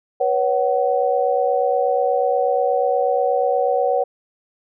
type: tone cluster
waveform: sine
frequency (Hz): 487.7 / 556 / 751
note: B4 / C#5 / F#5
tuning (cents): -22 / +5 / +26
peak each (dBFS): -20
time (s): 0.2-4.04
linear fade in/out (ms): 10
effects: none